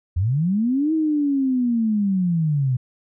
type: linear two-way sweep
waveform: sine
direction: up then down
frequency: 79.5 to 321.6 to 122.6 Hz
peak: -17 dBFS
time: 0.16-2.77 s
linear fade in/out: 10 ms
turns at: 0.93 s
effects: none